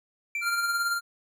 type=tone with exponential decay; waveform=triangle; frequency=2344 Hz; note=D7; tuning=4 cents flat; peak=-25 dBFS; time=0.35-1 s; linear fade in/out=2 ms; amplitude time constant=140 ms
type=tone with tremolo; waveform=square; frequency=1392 Hz; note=F6; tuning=6 cents flat; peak=-24 dBFS; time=0.41-1.01 s; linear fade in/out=50 ms; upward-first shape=sine; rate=18 Hz; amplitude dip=40%
effects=none